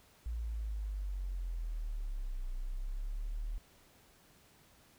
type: linear two-way sweep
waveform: sine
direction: down then up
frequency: 58.27 to 30.29 to 39.23 Hz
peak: -35 dBFS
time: 0.26-3.58 s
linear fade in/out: 0 ms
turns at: 2.48 s
effects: pink hiss -64 dBFS RMS until 4.98 s